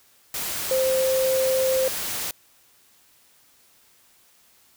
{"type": "tone in noise", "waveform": "sine", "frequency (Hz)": 523.3, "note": "C5", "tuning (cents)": 0, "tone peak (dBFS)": -19, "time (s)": [0.71, 1.88], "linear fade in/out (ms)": 2, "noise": "white", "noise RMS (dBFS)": -29, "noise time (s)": [0.34, 2.31], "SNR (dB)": 7, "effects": ["white hiss -58 dBFS RMS until 4.76 s"]}